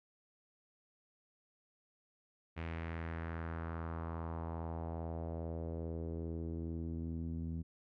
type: tone with low-pass filter sweep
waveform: sawtooth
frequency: 82.41 Hz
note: E2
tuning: in tune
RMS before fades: -41 dBFS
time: 2.56-7.63 s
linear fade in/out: 20 ms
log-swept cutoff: 2400 to 210 Hz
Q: 2.3
effects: none